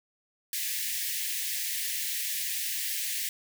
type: high-pass noise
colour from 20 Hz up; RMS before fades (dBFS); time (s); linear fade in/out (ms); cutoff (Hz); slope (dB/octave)
white; -32; 0.53-3.29; 2; 1700; 96
effects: none